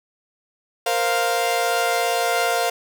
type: chord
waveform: sawtooth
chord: Bb suspended second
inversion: none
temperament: equal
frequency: 466.2 / 523.3 / 698.5 Hz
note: Bb4 / C5 / F5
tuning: 0 / 0 / 0 cents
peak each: -21 / -22 / -17 dBFS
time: 0.86-2.7 s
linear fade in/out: 5 ms
effects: none